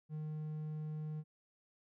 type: tone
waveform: triangle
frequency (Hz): 153.8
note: D#3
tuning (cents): -20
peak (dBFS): -37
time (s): 0.09-1.24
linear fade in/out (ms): 50
effects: none